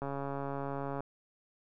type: click train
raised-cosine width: 1 ms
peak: -24 dBFS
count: 138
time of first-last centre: 0.02-1.006 s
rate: 139 Hz
effects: none